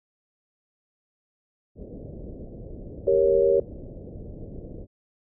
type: low-pass noise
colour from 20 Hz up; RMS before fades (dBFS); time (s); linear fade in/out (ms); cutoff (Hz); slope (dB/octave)
pink; -39; 1.75-4.87; 50; 580; 48
type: chord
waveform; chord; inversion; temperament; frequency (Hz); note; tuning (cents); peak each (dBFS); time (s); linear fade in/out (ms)
sine; G diminished; none; equal; 392 / 466.2 / 554.4; G4 / Bb4 / Db5; 0 / 0 / 0; -21; 3.07-3.6; 5
effects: none